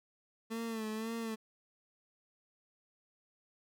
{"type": "tone with vibrato", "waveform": "30% pulse", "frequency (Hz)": 222.9, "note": "A3", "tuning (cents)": 23, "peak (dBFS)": -34, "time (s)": [0.5, 1.36], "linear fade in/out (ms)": 20, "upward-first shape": "sine", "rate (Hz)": 1.9, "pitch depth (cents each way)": 55, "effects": []}